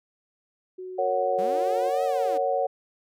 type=tone with pitch glide; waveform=sine; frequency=370 to 364.9 Hz; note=F#4 to F#4; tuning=0 to -24 cents; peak=-34 dBFS; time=0.78-1.9 s; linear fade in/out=10 ms; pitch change=-24 cents; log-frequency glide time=1.32-1.79 s
type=chord; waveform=sine; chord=F# major; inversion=first; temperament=just; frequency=462.5 / 555 / 740 Hz; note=A#4 / C#5 / F#5; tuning=-14 / +2 / 0 cents; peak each=-29 / -25 / -26 dBFS; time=0.98-2.67 s; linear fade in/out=10 ms
type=linear two-way sweep; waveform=sawtooth; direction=up then down; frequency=171.6 to 654 to 282.4 Hz; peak=-33 dBFS; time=1.38-2.38 s; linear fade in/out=10 ms; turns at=2.04 s
effects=none